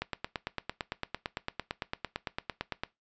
click train, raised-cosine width 0.3 ms, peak -16 dBFS, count 26, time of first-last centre 0.02-2.835 s, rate 8.88 Hz, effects noise-tail reverb RT60 0.2 s tail -20 dB re dry + resampled to 16000 Hz

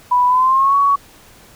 sine tone with pitch glide, 987.8 to 1121.7 Hz, B5 to C#6, 0 to +20 cents, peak -10 dBFS, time 0.11-0.96 s, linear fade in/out 10 ms, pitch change +220 cents, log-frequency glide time 0.27-0.76 s, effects pink hiss -45 dBFS RMS until 1.55 s

